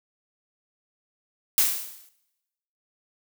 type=noise with exponential decay; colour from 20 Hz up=blue; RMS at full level=-17 dBFS; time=1.58-2.09 s; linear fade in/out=0 ms; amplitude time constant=110 ms; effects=noise-tail reverb RT60 1.0 s tail -21 dB re dry